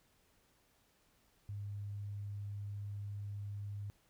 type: tone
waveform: sine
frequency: 101.8 Hz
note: G#2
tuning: 34 cents flat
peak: -40 dBFS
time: 1.49-3.9 s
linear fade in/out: 0 ms
effects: pink hiss -72 dBFS RMS until 4.09 s